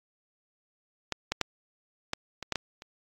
clicks, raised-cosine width 0.2 ms, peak -12 / -10 / -8 / -12 / -19 / -11 / -11 / -27 dBFS, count 8, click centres 1.123 / 1.32 / 1.413 / 2.134 / 2.427 / 2.523 / 2.557 / 2.821 s, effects AAC 64 kbps

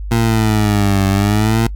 20% pulse linear two-way sweep, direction down then up, 116.54 to 96.3 to 115.5 Hz, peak -7 dBFS, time 0.11-1.67 s, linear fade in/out 5 ms, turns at 1.07 s, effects noise-tail reverb RT60 0.1 s tail -21 dB re dry + added 50 Hz sine -22 dBFS peak until 1.75 s

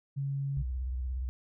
sine tone, 138.59 Hz, C#3, in tune, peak -30 dBFS, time 0.16-0.63 s, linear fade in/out 20 ms
sine tone with vibrato, 63.5 Hz, B1, 49 cents sharp, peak -31 dBFS, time 0.57-1.29 s, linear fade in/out 0 ms, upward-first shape sine, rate 17 Hz, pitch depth 120 cents each way
effects none

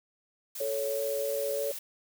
blue noise, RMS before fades -39 dBFS, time 0.55-1.79 s, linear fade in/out 5 ms
sine tone with pitch glide, 554.4 to 562.1 Hz, C#5 to C#5, 0 to +24 cents, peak -30 dBFS, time 0.6-1.72 s, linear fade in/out 5 ms, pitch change +24 cents, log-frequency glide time 0.7-1.59 s
sine tone with vibrato, 436.8 Hz, A4, 13 cents flat, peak -34 dBFS, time 0.61-1.71 s, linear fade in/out 2 ms, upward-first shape triangle, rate 3.1 Hz, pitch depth 18 cents each way
effects none

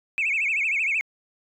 sine tone with vibrato, 2403 Hz, D7, 39 cents sharp, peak -20 dBFS, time 0.18-1.01 s, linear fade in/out 0 ms, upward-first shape sine, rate 13 Hz, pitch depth 190 cents each way, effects tanh soft clip ceiling -17 dBFS

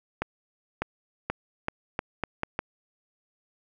accelerating click train, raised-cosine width 0.5 ms, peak -12 dBFS, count 8, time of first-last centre 0.22-2.591 s, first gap 600 ms, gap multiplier 0.8, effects none

